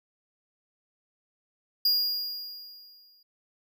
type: tone with exponential decay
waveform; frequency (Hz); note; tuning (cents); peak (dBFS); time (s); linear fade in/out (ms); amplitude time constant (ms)
square; 4843; D#8; -48; -20; 1.85-3.23; 5; 300
effects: none